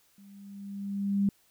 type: tone with level ramp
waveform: sine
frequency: 199.4 Hz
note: G3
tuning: 30 cents sharp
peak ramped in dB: -51 to -21 dBFS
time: 0.18-1.29 s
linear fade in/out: 2 ms
effects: white hiss -66 dBFS RMS until 1.5 s